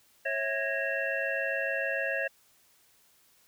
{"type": "tone cluster", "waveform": "sine", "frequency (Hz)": [546, 653, 1653, 1861, 2708], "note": ["C#5", "E5", "G#6", "A#6", "E7"], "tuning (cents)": [-26, -17, -9, -3, 46], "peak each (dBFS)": [-34, -36, -32, -36, -37], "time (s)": [0.25, 2.28], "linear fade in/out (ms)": 10, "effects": ["white hiss -64 dBFS RMS until 3.47 s"]}